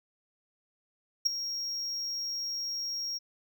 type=tone with ADSR envelope; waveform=triangle; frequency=5588 Hz; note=F8; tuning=in tune; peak=-18 dBFS; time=1.25-3.19 s; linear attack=15 ms; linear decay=9 ms; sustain=-13 dB; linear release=23 ms; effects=none

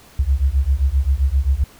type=beating tone pair; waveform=sine; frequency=64.3 / 71.9 Hz; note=C2 / D2; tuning=-30 / -36 cents; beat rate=7.6 Hz; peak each=-17 dBFS; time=0.19-1.64 s; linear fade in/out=5 ms; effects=pink hiss -47 dBFS RMS until 1.79 s

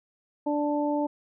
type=harmonic tone; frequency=293.7 Hz; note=D4; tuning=in tune; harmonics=1 / 2 / 3; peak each=-26 / -29 / -31 dBFS; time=0.46-1.07 s; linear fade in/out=10 ms; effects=none

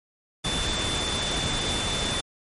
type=tone in noise; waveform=sine; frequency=3520 Hz; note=A7; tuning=in tune; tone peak=-29 dBFS; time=0.44-2.21 s; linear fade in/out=10 ms; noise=pink; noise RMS=-28 dBFS; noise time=0.44-2.21 s; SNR=-4 dB; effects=MP3 48 kbps

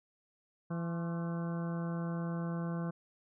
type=harmonic tone with a mistuned harmonic; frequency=168.7 Hz; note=E3; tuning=40 cents sharp; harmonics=1 / 2 / 3 / 4 / 5 / 6 / 7 / 8 / 9; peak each=-34 / -45 / -46 / -49 / -54 / -50 / -53 / -54 / -53 dBFS; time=0.7-2.91 s; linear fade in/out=10 ms; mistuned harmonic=6; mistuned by=+87 cents; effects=none

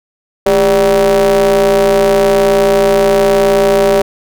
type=ring-modulated tone; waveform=square; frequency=92.7 Hz; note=F#2; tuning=4 cents sharp; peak=-5 dBFS; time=0.46-4.02 s; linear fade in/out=5 ms; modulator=493 Hz; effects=none

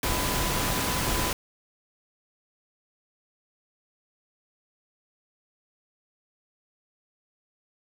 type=tone in noise; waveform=sine; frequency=1000 Hz; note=B5; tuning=21 cents sharp; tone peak=-35 dBFS; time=0.04-1.31 s; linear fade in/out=2 ms; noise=pink; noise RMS=-27 dBFS; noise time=0.03-1.33 s; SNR=-11 dB; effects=none

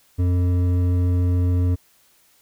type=tone with hard clipping; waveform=sine; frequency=89.3 Hz; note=F2; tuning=39 cents sharp; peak=-18 dBFS; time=0.18-1.76 s; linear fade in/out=20 ms; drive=9 dB; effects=white hiss -58 dBFS RMS until 2.41 s

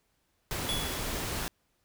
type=noise; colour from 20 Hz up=pink; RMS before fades=-34 dBFS; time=0.51-1.48 s; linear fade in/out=0 ms
type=tone with exponential decay; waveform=square; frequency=3388 Hz; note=G#7; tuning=34 cents sharp; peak=-29 dBFS; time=0.69-1.25 s; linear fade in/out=0 ms; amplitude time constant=120 ms
effects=pink hiss -74 dBFS RMS until 1.84 s

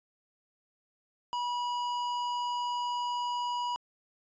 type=tone with hard clipping; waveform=sine; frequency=972 Hz; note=B5; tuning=28 cents flat; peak=-32 dBFS; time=1.33-3.76 s; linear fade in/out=0 ms; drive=11 dB; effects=resampled to 16000 Hz

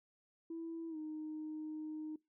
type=tone with pitch glide; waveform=sine; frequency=329.6 to 309.3 Hz; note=E4 to D#4; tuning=0 to -10 cents; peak=-40 dBFS; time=0.5-2.16 s; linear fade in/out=5 ms; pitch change=-110 cents; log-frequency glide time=0.89-0.97 s; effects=noise-tail reverb RT60 0.2 s tail -22 dB re dry + tanh soft clip ceiling -37 dBFS

